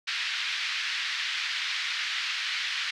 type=band-pass noise; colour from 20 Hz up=pink; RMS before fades=-31 dBFS; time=0.07-2.91 s; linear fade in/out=10 ms; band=1700 to 4500 Hz; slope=24 dB/octave; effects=none